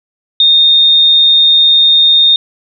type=tone; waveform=sine; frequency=3671 Hz; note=A#7; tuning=27 cents flat; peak=-4 dBFS; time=0.4-2.36 s; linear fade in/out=2 ms; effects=none